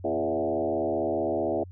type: tone with frequency modulation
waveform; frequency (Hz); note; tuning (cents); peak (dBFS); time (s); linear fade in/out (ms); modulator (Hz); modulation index
sine; 493.9; B4; 0; -24; 0.04-1.64; 10; 75.6; 2.9
effects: added 91 Hz sine -41 dBFS peak until 1.71 s